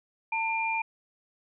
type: tone pair together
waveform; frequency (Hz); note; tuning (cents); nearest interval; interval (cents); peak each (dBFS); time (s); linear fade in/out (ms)
sine; 896 / 2394; A5 / D7; +31 / +33; octave + perfect fourth; 1702; -29 / -29; 0.32-0.82; 5
effects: none